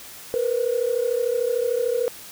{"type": "tone pair together", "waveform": "sine", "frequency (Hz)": [466.8, 500.2], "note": ["A#4", "B4"], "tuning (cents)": [2, 22], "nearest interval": "minor second", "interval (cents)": 120, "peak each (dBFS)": -22, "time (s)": [0.34, 2.08], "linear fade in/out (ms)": 0, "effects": ["tanh soft clip ceiling -13 dBFS", "white hiss -41 dBFS RMS until 2.31 s"]}